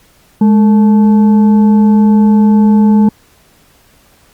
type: tone with frequency modulation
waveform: sine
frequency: 210 Hz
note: G#3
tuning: 19 cents sharp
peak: -4 dBFS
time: 0.41-3.09 s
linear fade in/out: 5 ms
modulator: 661 Hz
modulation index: 0.31
effects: pink hiss -48 dBFS RMS until 4.33 s + Opus 48 kbps